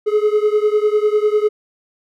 triangle beating tone pair, 419.3 / 429.3 Hz, G#4 / A4, +17 / -43 cents, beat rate 10 Hz, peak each -13 / -15 dBFS, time 0.06-1.49 s, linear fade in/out 20 ms, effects none

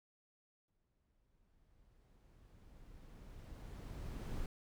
brown noise with exponential growth, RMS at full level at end -41 dBFS, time 0.68-4.46 s, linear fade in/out 2 ms, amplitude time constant 820 ms, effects none

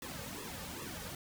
pink noise with flanger, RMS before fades -44 dBFS, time 0.02-1.15 s, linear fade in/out 2 ms, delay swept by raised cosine 1.3 to 3 ms, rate 2.5 Hz, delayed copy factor -0.9, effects none

